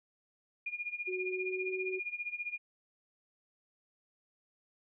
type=tone with tremolo; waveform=sine; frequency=2428 Hz; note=D#7; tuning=43 cents flat; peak=-33 dBFS; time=0.66-2.58 s; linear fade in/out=5 ms; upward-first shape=sine; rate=15 Hz; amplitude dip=85%
type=tone with pitch glide; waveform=sine; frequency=370 to 374.7 Hz; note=F#4 to F#4; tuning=0 to +22 cents; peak=-35 dBFS; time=1.07-2 s; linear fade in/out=20 ms; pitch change=+22 cents; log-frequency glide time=1.21-1.7 s
effects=none